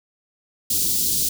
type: band-stop noise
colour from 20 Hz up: white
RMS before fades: -21 dBFS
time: 0.7-1.29 s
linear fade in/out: 5 ms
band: 350 to 4000 Hz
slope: 24 dB/octave
effects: none